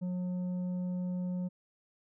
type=tone with tanh clipping; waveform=sine; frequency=180.6 Hz; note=F#3; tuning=42 cents flat; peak=-33 dBFS; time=0.01-1.49 s; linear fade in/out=20 ms; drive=6 dB; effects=none